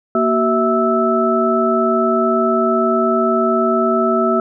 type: tone cluster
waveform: sine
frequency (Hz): 233.9 / 378.4 / 656 / 1312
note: A#3 / F#4 / E5 / E6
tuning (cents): +6 / +39 / -9 / -9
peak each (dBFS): -18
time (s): 0.15-4.4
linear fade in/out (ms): 2
effects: none